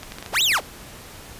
clicks, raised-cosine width 0.2 ms, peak -17 dBFS, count 9, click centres 0.032 / 0.121 / 0.185 / 0.226 / 0.262 / 0.407 / 0.519 / 0.55 / 0.583 s
35% pulse linear two-way sweep, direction up then down, 53.1 to 3994 to 251.1 Hz, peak -15 dBFS, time 0.32-0.61 s, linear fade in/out 50 ms, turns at 0.43 s
effects pink hiss -41 dBFS RMS until 1.39 s + resampled to 32000 Hz

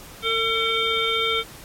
harmonic tone, 451.3 Hz, A4, 44 cents sharp, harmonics 1 / 3 / 5 / 7 / 8, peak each -26 / -26 / -26 / -26 / -26 dBFS, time 0.22-1.44 s, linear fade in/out 50 ms, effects pink hiss -42 dBFS RMS until 1.64 s + MP3 64 kbps

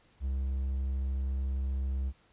triangle tone, 66.6 Hz, C2, 31 cents sharp, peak -27 dBFS, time 0.2-2.13 s, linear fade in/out 50 ms, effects pink hiss -65 dBFS RMS until 2.32 s + resampled to 8000 Hz

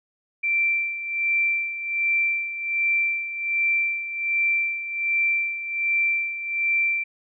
sine tone with tremolo, 2349 Hz, D7, in tune, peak -18 dBFS, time 0.43-7.04 s, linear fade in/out 10 ms, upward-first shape sine, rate 1.3 Hz, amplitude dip 70%, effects none

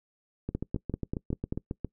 two click trains, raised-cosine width 3 ms, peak -17 / -19 dBFS, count 6 / 11, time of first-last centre 0.55-1.525 / 0.49-1.847 s, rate 5.13 / 7.37 Hz, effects noise-tail reverb RT60 0.1 s tail -23 dB re dry

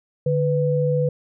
sine tone pair together, 147.7 / 496.8 Hz, D3 / B4, +10 / +10 cents, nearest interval octave + major sixth, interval 2100 cents, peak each -20 dBFS, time 0.26-1.09 s, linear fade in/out 5 ms, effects none

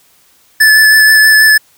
square tone with vibrato, 1738 Hz, A6, 22 cents flat, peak -4 dBFS, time 0.6-1.58 s, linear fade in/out 10 ms, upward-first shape sine, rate 6.2 Hz, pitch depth 14 cents each way, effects white hiss -49 dBFS RMS until 1.77 s

